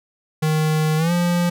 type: tone with pitch glide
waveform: square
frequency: 155.56 to 174.61 Hz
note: D#3 to F3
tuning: 0 to 0 cents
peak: -17 dBFS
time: 0.42-1.5 s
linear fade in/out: 10 ms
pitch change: +200 cents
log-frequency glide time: 0.97-1.12 s
effects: none